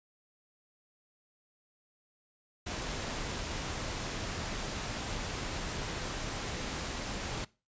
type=noise; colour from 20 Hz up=pink; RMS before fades=-37 dBFS; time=2.66-7.45 s; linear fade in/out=10 ms; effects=noise-tail reverb RT60 0.3 s tail -21 dB re dry + resampled to 16000 Hz